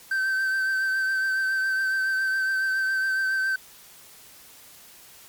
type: tone with vibrato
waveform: triangle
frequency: 1549 Hz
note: G6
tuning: 21 cents flat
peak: -20 dBFS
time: 0.11-3.56 s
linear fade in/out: 5 ms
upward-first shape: triangle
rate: 7.2 Hz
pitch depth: 26 cents each way
effects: white hiss -49 dBFS RMS until 5.28 s + MP3 96 kbps